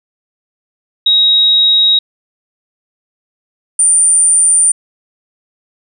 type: tone pair in turn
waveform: sine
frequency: 3799 / 9083 Hz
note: A#7 / C#9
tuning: +32 / +41 cents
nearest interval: octave + minor third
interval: 1509 cents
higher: second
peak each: -6 dBFS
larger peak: neither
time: 1.06-1.99 / 3.79-4.72 s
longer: neither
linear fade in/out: 5 ms
effects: none